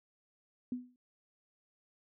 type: tone with exponential decay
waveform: sine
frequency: 248.5 Hz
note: B3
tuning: 11 cents sharp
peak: -31 dBFS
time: 0.72-0.96 s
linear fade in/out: 2 ms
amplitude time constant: 51 ms
effects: none